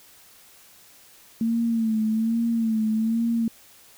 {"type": "tone with vibrato", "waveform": "sine", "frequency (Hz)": 224.8, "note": "A3", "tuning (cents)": 37, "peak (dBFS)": -20, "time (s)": [1.41, 3.48], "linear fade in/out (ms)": 2, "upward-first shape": "sine", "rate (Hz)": 1.2, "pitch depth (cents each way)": 57, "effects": ["white hiss -52 dBFS RMS until 3.97 s"]}